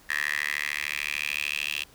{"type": "tone with high-pass filter sweep", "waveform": "10% pulse", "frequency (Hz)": 73.42, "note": "D2", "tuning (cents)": 0, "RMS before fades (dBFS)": -30, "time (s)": [0.09, 1.84], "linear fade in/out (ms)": 10, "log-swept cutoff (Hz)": [1800, 2800], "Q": 6.4, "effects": ["pink hiss -55 dBFS RMS until 1.94 s"]}